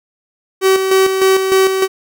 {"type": "tone with tremolo", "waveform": "45% pulse", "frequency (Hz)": 381.7, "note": "G4", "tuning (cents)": -46, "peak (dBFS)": -8, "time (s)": [0.61, 1.88], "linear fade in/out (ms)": 50, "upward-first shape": "square", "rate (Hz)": 3.3, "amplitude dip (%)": 50, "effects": []}